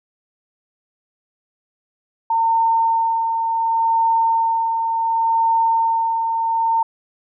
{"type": "tone with tremolo", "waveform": "sine", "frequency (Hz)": 909, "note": "A#5", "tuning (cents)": -44, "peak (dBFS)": -13, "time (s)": [2.3, 6.83], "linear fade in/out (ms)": 5, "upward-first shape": "sine", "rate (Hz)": 0.69, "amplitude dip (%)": 40, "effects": []}